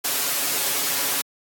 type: noise with comb filter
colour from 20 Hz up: white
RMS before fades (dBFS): -23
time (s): 0.04-1.22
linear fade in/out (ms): 10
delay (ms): 7.1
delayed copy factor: +1
effects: high-pass 200 Hz 12 dB/octave + AAC 64 kbps